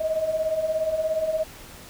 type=beating tone pair; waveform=sine; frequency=619 / 636 Hz; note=D#5 / D#5; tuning=-9 / +38 cents; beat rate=17 Hz; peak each=-29 / -23 dBFS; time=0-1.44 s; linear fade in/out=10 ms; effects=pink hiss -44 dBFS RMS until 1.89 s